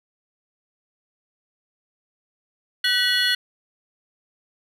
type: tone cluster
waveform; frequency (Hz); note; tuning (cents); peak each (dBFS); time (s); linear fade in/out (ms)
triangle; 1505 / 1935 / 2925 / 3397 / 4294; F#6 / B6 / F#7 / G#7 / C8; +29 / -36 / -21 / +38 / +44; -23; 2.84-3.35; 5
effects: none